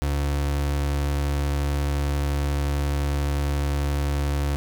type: tone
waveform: 35% pulse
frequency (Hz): 71.4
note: D2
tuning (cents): -48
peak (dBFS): -20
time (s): 0.02-4.56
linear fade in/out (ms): 0
effects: none